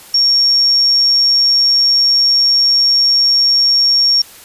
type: tone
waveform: sine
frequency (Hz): 5530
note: F8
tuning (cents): -18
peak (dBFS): -8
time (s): 0.14-4.22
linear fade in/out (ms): 5
effects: white hiss -38 dBFS RMS until 4.44 s + resampled to 32000 Hz